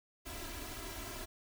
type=noise with comb filter; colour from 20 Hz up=pink; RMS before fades=-44 dBFS; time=0.25-1.26 s; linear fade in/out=20 ms; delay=3 ms; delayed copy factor=+1; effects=none